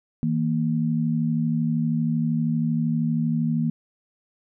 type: tone pair together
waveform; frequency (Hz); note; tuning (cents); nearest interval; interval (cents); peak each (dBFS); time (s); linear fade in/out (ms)
sine; 160.33 / 233.1; E3 / A#3; -48 / 0; tritone; 648; -23; 0.23-3.7; 0
effects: none